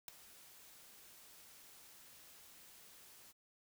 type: noise with ADSR envelope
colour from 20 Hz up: white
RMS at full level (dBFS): -41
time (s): 0.08-3.33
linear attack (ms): 3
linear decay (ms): 5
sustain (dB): -19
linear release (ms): 27
effects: none